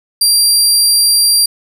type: tone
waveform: 25% pulse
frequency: 4738 Hz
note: D8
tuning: 14 cents sharp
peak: -3 dBFS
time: 0.21-1.46 s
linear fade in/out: 5 ms
effects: none